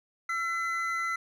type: tone pair together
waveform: triangle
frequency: 1347.9 / 2022 Hz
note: E6 / B6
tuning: +38 / +40 cents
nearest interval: perfect fifth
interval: 702 cents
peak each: -29 / -30 dBFS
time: 0.29-1.16 s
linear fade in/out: 5 ms
effects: none